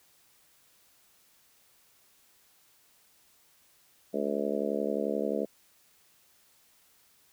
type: harmonic tone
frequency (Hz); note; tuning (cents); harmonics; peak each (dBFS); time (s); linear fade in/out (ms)
71.4; D2; -48; 3 / 4 / 5 / 6 / 7 / 8 / 9; -35 / -36 / -38 / -34 / -34 / -37 / -37; 4.13-5.46; 20
effects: white hiss -64 dBFS RMS until 7.32 s